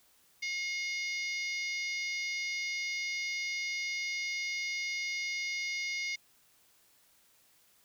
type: harmonic tone with a mistuned harmonic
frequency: 718 Hz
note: F5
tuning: 48 cents sharp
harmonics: 3 / 4 / 5 / 6 / 7 / 8 / 9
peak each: -34 / -47 / -46 / -48 / -42 / -46 / -51 dBFS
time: 0.42-6.16 s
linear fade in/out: 10 ms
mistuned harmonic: 7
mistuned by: -45 cents
effects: white hiss -66 dBFS RMS until 7.84 s